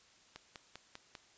click train, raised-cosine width 0.2 ms, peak -29 dBFS, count 5, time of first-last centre 0.36-1.152 s, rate 5.05 Hz, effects white hiss -64 dBFS RMS until 1.37 s + resampled to 16000 Hz

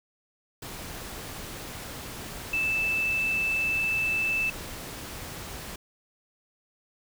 sine tone in noise, 2637 Hz, E7, in tune, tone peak -24 dBFS, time 2.53-4.5 s, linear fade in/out 5 ms, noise pink, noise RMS -39 dBFS, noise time 0.62-5.76 s, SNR +12 dB, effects none

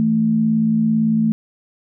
sine tone pair together, 163.9 / 221.8 Hz, E3 / A3, -10 / +14 cents, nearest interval perfect fourth, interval 524 cents, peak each -22 / -14 dBFS, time 0-1.32 s, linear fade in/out 0 ms, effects none

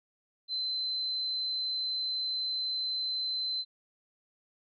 sine tone, 4066 Hz, B7, 50 cents sharp, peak -30 dBFS, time 0.48-3.65 s, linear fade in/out 50 ms, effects none

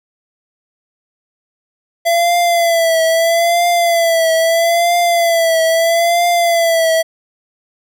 square tone with vibrato, 673 Hz, E5, 36 cents sharp, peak -11 dBFS, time 2.05-7.03 s, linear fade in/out 20 ms, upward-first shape triangle, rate 0.77 Hz, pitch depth 67 cents each way, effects none

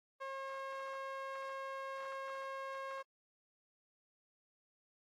sawtooth tone with band-pass filter, 539 Hz, C#5, 49 cents flat, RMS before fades -44 dBFS, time 0.2-3.03 s, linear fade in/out 20 ms, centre 1100 Hz, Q 1.3, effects AAC 48 kbps

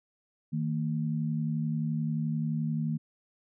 sine tone pair together, 156.7 / 228.2 Hz, D#3 / A#3, +13 / -37 cents, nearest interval perfect fifth, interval 650 cents, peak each -29 / -32 dBFS, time 0.52-2.98 s, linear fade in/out 20 ms, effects none

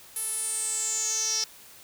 sawtooth tone with band-pass filter sweep, 440 Hz, A4, in tune, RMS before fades -29 dBFS, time 0.16-1.44 s, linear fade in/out 2 ms, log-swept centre 11000 to 5400 Hz, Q 9.7, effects white hiss -50 dBFS RMS until 1.83 s

